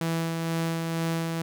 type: tone with tremolo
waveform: sawtooth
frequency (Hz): 164.81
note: E3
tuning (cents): 0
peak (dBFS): -21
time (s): 0.01-1.42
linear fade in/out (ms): 2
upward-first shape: sine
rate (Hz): 2.1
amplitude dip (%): 30
effects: none